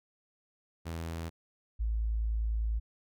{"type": "tone pair in turn", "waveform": ["sawtooth", "sine"], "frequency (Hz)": [82.6, 55.01], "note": ["E2", "A1"], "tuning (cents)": [4, 0], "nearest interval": "perfect fifth", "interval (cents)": 704, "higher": "first", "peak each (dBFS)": [-32, -28], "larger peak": "second", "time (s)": [[0.85, 1.3], [1.79, 2.8]], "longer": "second", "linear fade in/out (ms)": 20, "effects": []}